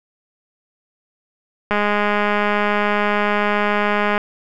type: click train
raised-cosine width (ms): 0.5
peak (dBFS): -4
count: 512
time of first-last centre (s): 1.71-4.179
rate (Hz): 207
effects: none

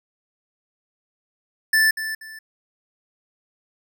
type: tone with echo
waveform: square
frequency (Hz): 1760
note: A6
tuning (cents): 0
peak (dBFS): -15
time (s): 1.73-1.91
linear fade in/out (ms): 5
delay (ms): 240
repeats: 2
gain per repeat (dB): -11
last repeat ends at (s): 2.39
effects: none

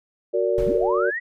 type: chord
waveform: sine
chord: Gb augmented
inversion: none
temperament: just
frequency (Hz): 370 / 462.5 / 578.1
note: Gb4 / Bb4 / D5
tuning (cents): 0 / -14 / -27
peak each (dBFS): -23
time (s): 0.33-1.11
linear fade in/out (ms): 20
type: noise with exponential decay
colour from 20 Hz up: brown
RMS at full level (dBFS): -25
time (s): 0.58-1.14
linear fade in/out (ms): 0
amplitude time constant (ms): 120
type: linear sweep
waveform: sine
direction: up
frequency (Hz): 116.54 to 1975.5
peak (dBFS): -24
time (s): 0.66-1.2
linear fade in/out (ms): 20
effects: none

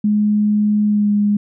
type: tone with pitch glide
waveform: sine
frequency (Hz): 209.6 to 206.2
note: G#3 to G#3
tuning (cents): +16 to -12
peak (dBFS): -12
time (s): 0.04-1.37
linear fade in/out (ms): 5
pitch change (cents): -28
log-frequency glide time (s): 0.85-1.11
effects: none

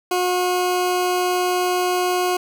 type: tone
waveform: 20% pulse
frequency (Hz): 361.3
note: F#4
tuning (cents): -41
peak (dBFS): -13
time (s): 0.11-2.37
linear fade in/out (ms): 5
effects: none

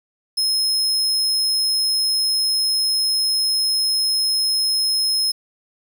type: tone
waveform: 40% pulse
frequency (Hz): 5160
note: E8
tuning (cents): -38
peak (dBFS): -16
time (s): 0.37-5.32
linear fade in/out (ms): 10
effects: 9-bit

